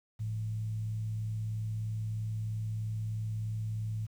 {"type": "tone with frequency modulation", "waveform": "sine", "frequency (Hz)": 108.7, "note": "A2", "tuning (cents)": -21, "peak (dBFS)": -32, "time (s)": [0.19, 4.07], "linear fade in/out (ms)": 20, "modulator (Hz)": 63.1, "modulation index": 0.25, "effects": ["10-bit"]}